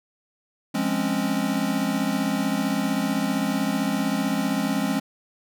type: chord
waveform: square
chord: Db major seventh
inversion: first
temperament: equal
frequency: 174.61 / 207.7 / 261.6 / 277.2 Hz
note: F3 / Ab3 / C4 / Db4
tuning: 0 / 0 / 0 / 0 cents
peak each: -31 / -27 / -28 / -29 dBFS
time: 0.74-5 s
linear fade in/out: 10 ms
effects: none